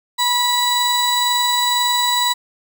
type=tone pair together; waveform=35% pulse; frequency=977 / 3930 Hz; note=B5 / B7; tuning=-19 / -9 cents; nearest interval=2 octaves; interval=2410 cents; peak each=-16 dBFS; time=0.18-2.34 s; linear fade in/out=20 ms; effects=none